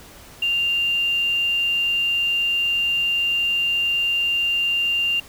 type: tone with quantisation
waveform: sine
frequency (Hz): 2789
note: F7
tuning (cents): -3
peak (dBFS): -18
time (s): 0.42-5.2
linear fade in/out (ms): 5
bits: 7
effects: pink hiss -44 dBFS RMS until 5.28 s